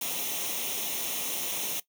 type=noise with comb filter; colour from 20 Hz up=white; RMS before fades=-32 dBFS; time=0.01-1.8 s; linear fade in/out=5 ms; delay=0.32 ms; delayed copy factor=+0.65; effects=noise-tail reverb RT60 0.1 s tail -17 dB re dry + high-pass 200 Hz 12 dB/octave